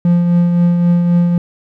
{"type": "tone with tremolo", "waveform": "triangle", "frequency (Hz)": 173.8, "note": "F3", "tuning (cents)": -8, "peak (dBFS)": -5, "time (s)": [0.05, 1.38], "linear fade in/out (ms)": 2, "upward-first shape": "triangle", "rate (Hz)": 3.8, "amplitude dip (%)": 40, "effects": []}